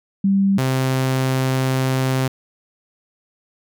sine / sawtooth tone pair in turn, 196 / 131.14 Hz, G3 / C3, 0 / +4 cents, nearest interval perfect fifth, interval 696 cents, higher first, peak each -13 dBFS, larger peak neither, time 0.24-0.58 / 0.58-2.28 s, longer second, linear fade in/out 5 ms, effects none

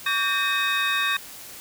triangle tone cluster, 1137 / 1575 / 1828 / 2534 / 3709 Hz, C#6 / G6 / A#6 / D#7 / A#7, +44 / +8 / -34 / +31 / -9 cents, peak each -26 dBFS, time 0.06-1.17 s, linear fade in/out 5 ms, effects white hiss -41 dBFS RMS until 1.6 s

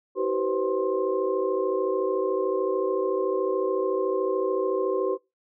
sine tone cluster, 322.9 / 382.7 / 490.3 / 524 / 1058 Hz, E4 / G4 / B4 / C5 / C6, -36 / -42 / -13 / +2 / +19 cents, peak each -34 / -25 / -29 / -30 / -34 dBFS, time 0.15-5.18 s, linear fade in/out 50 ms, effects noise-tail reverb RT60 0.2 s tail -20 dB re dry

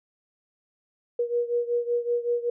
sine beating tone pair, 476.7 / 482 Hz, A#4 / B4, +39 / -42 cents, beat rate 5.3 Hz, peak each -25 / -28 dBFS, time 1.19-2.5 s, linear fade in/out 5 ms, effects none

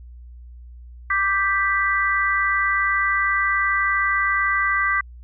sine chord, G major, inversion second, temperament equal, 1174.7 / 1568 / 1975.5 Hz, D6 / G6 / B6, 0 / 0 / 0 cents, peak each -22 / -23 / -21 dBFS, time 1.1-5.01 s, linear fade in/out 5 ms, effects added 60 Hz sine -38 dBFS peak until 5.23 s

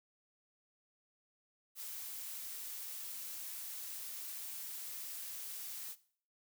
blue noise, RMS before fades -45 dBFS, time 1.75-5.96 s, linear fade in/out 50 ms, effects noise-tail reverb RT60 0.5 s tail -17 dB re dry

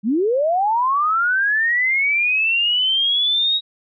sine linear sweep, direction up, 190 to 3815 Hz, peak -15 dBFS, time 0.03-3.61 s, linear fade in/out 50 ms, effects none

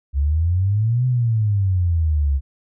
sine exponential two-way sweep, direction up then down, 67 to 128.4 to 67 Hz, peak -15 dBFS, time 0.13-2.41 s, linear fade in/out 50 ms, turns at 1.06 s, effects none

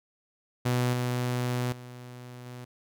sawtooth tone with level steps, 123.8 Hz, B2, 5 cents sharp, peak -20 / -23 / -38 / -36 dBFS, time 0.65-2.65 s, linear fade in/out 10 ms, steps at 0.93 / 1.72 / 2.46 s, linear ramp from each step 2 ms, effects none

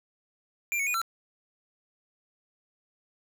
square tone with pitch steps, 2376 / 2214 / 2460 / 1347 Hz, D7 / C#7 / D#7 / E6, +20 / -3 / -20 / +37 cents, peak -27 dBFS, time 0.72-1.016 s, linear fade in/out 0 ms, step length 74 ms, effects none

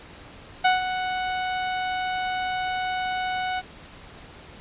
sawtooth tone with ADSR envelope, 740 Hz, F#5, in tune, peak -11 dBFS, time 0.64-3.62 s, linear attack 13 ms, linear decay 150 ms, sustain -10 dB, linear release 36 ms, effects pink hiss -45 dBFS RMS until 4.6 s + resampled to 8000 Hz

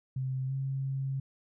sine tone with pitch glide, 131.1 to 135.02 Hz, C3 to C#3, +4 to -45 cents, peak -30 dBFS, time 0.16-1.2 s, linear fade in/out 5 ms, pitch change +51 cents, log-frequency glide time 0.47-0.52 s, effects none

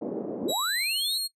white band-pass noise, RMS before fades -33 dBFS, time 0.01-0.53 s, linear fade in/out 10 ms, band 200 to 490 Hz, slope 24 dB/octave
sine linear sweep, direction up, 165.5 to 4070 Hz, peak -28 dBFS, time 0.43-1.18 s, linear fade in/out 5 ms
sawtooth tone with pitch glide, 3872 to 4272 Hz, B7 to C8, -35 to +35 cents, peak -25 dBFS, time 0.48-1.28 s, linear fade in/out 20 ms, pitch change +170 cents, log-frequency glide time 0.61-0.94 s
effects noise-tail reverb RT60 0.1 s tail -23 dB re dry + resampled to 32000 Hz

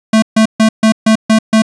square tone bursts, 220 Hz, A3, in tune, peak -6 dBFS, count 7, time 0.13-1.621 s, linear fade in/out 5 ms, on 93 ms, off 140 ms, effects resampled to 22050 Hz + 7-bit

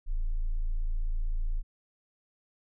sine tone, 27.87 Hz, A0, 23 cents sharp, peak -24 dBFS, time 0.06-1.63 s, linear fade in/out 50 ms, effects tanh soft clip ceiling -24 dBFS

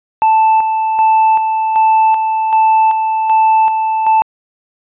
triangle tone with tremolo, 880 Hz, A5, in tune, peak -5 dBFS, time 0.22-4.22 s, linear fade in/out 0 ms, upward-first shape square, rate 1.3 Hz, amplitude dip 45%, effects resampled to 8000 Hz

